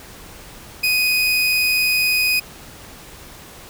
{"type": "tone", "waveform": "30% pulse", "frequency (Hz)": 2496, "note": "D#7", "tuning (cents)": 5, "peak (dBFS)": -13, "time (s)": [0.83, 2.4], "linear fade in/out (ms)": 10, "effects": ["pink hiss -40 dBFS RMS until 3.69 s"]}